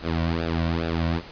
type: tone with flanger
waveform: sawtooth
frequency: 82.8 Hz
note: E2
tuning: 8 cents sharp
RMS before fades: -25 dBFS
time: 0.02-1.22 s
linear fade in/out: 50 ms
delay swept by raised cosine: 0.94 to 2.44 ms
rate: 2.4 Hz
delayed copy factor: -0.9
effects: pink hiss -42 dBFS RMS until 1.31 s + resampled to 11025 Hz